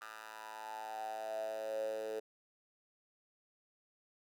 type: tone with high-pass filter sweep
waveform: 10% pulse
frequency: 109.5 Hz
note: A2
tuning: 8 cents flat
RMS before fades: -42 dBFS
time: 0.01-2.2 s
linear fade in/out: 10 ms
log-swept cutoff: 1200 to 460 Hz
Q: 10
effects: none